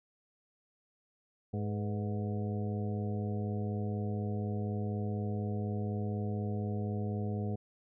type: harmonic tone with a mistuned harmonic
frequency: 104.1 Hz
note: G#2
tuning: 5 cents sharp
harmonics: 1 / 2 / 3 / 4 / 5 / 6 / 7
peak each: -34 / -37 / -47 / -43 / -46 / -52 / -48 dBFS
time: 1.53-7.56 s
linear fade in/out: 10 ms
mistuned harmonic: 5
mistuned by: -79 cents
effects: none